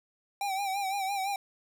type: tone with vibrato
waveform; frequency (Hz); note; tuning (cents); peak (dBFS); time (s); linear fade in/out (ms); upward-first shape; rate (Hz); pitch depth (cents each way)
square; 784; G5; 0; -30; 0.41-1.36; 2; sine; 5.9; 63
effects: none